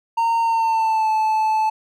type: tone with pitch glide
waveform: triangle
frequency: 919 to 871.9 Hz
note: A#5 to A5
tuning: -25 to -16 cents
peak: -14 dBFS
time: 0.17-1.7 s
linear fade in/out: 10 ms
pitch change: -91 cents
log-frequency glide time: 0.42-1.1 s
effects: none